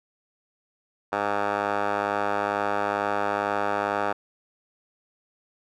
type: tone with band-pass filter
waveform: 10% pulse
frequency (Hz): 102.2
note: G#2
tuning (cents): -27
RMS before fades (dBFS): -26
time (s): 1.12-4.13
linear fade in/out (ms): 10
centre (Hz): 1000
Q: 5.2
effects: none